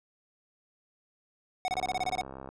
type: tone bursts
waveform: square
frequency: 740 Hz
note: F#5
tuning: in tune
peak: -28 dBFS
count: 10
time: 1.65-2.212 s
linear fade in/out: 0 ms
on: 31 ms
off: 28 ms
type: click train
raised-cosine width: 1 ms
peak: -28 dBFS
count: 53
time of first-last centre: 1.71-2.49 s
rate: 66.7 Hz
effects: low-pass 7000 Hz 12 dB/octave